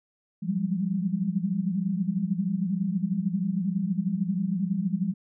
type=tone cluster; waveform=sine; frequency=172.2 / 185.9 / 198.5 / 208 Hz; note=F3 / F#3 / G3 / G#3; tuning=-24 / +8 / +22 / +3 cents; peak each=-29 / -31 / -28 / -35 dBFS; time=0.42-5.14 s; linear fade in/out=20 ms; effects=none